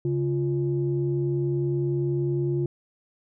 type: tone pair together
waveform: sine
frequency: 138.58 / 349.2 Hz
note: C#3 / F4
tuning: 0 / 0 cents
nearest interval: octave + major third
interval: 1600 cents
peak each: -24 / -25 dBFS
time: 0.05-2.66 s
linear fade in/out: 2 ms
effects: tanh soft clip ceiling -15 dBFS